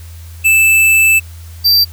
square tone pair in turn, 2637 / 4684 Hz, E7 / D8, 0 / -5 cents, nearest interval minor seventh, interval 995 cents, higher second, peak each -7 dBFS, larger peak neither, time 0.44-1.2 / 1.64-1.85 s, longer first, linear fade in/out 20 ms, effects added 83 Hz sine -29 dBFS peak until 1.92 s + white hiss -42 dBFS RMS until 1.92 s

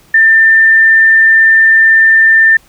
sine tone, 1791 Hz, A6, 30 cents sharp, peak -3 dBFS, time 0.14-2.57 s, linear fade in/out 5 ms, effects pink hiss -46 dBFS RMS until 2.68 s

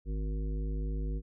harmonic tone, 51.91 Hz, G#1, in tune, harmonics 1 / 3 / 5 / 7 / 9, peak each -31 / -41 / -45 / -48 / -50 dBFS, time 0.05-1.22 s, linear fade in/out 50 ms, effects none

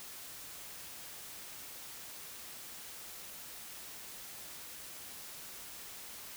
silence, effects white hiss -48 dBFS RMS until 6.36 s

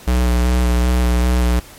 square tone with vibrato, 61.2 Hz, B1, 15 cents flat, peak -13 dBFS, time 0.07-1.6 s, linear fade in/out 10 ms, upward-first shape square, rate 2.6 Hz, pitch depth 19 cents each way, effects pink hiss -40 dBFS RMS until 1.78 s + MP3 64 kbps

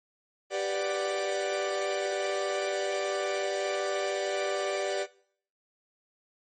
45% pulse chord, G major seventh, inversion none, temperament equal, 392 / 493.9 / 587.3 / 740 Hz, G4 / B4 / D5 / F#5, 0 / 0 / 0 / 0 cents, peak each -33 / -37 / -31 / -37 dBFS, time 0.5-5.07 s, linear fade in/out 50 ms, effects noise-tail reverb RT60 0.6 s tail -20 dB re dry + MP3 32 kbps

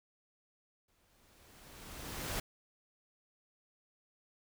pink noise with exponential growth, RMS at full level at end -36 dBFS, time 0.88-2.4 s, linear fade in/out 5 ms, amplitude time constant 330 ms, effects none

